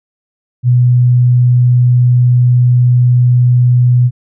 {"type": "tone", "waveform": "sine", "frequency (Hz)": 123.47, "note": "B2", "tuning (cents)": 0, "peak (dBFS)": -5, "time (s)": [0.63, 4.11], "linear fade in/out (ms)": 50, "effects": []}